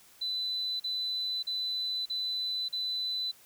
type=tone bursts; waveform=sine; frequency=4003 Hz; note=B7; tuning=23 cents sharp; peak=-30 dBFS; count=5; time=0.21-3.316 s; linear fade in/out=10 ms; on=590 ms; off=39 ms; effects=white hiss -58 dBFS RMS until 3.45 s